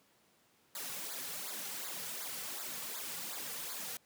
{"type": "noise with flanger", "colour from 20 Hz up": "white", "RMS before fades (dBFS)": -42, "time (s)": [0.75, 3.97], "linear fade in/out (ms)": 2, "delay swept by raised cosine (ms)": [0.34, 3.24], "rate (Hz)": 2.7, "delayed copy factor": -1, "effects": ["pink hiss -69 dBFS RMS until 4.05 s", "high-pass 150 Hz 12 dB/octave"]}